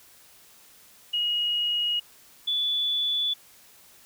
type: tone pair in turn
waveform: sine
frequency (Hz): 2888 / 3455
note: F#7 / A7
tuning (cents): -43 / -32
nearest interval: minor third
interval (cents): 311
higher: second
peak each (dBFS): -23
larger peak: neither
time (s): 1.13-2 / 2.47-3.34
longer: neither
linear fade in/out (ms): 10
effects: white hiss -54 dBFS RMS until 4.05 s